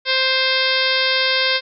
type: harmonic tone with a mistuned harmonic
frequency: 523.3 Hz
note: C5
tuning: in tune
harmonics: 1 / 2 / 3 / 4 / 5 / 6 / 7 / 8 / 9 / 10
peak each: -24 / -28 / -23 / -23 / -25 / -25 / -23 / -26 / -24 / -28 dBFS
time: 0.05-1.61 s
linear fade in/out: 50 ms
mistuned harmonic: 6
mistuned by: +37 cents
effects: none